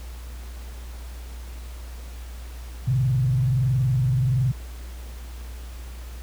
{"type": "tone with frequency modulation", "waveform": "sine", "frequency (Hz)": 128, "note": "C3", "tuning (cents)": -38, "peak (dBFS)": -18, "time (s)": [2.87, 4.52], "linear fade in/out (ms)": 10, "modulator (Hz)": 21.3, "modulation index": 0.66, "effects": ["added 60 Hz sine -34 dBFS peak until 6.22 s", "pink hiss -47 dBFS RMS until 6.22 s"]}